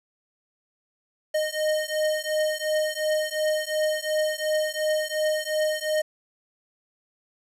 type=beating tone pair; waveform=square; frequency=615 / 617.8 Hz; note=D#5 / D#5; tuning=-20 / -12 cents; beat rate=2.8 Hz; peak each=-27 / -27 dBFS; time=1.34-6.02 s; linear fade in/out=10 ms; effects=resampled to 32000 Hz + 9-bit